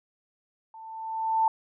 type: tone with level ramp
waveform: sine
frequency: 890 Hz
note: A5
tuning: 20 cents sharp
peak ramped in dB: -43 to -18 dBFS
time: 0.74-1.48 s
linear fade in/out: 2 ms
effects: none